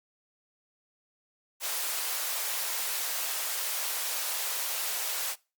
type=high-pass noise; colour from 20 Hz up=white; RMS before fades=-32 dBFS; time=1.6-5.36 s; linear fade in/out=50 ms; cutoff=500 Hz; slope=24 dB/octave; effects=noise-tail reverb RT60 0.3 s tail -23 dB re dry + Opus 48 kbps